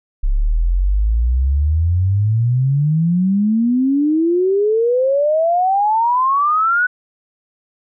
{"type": "exponential sweep", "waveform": "sine", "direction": "up", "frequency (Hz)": [32.98, 1498], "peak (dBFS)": -12, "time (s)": [0.23, 6.87], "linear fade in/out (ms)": 10, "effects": []}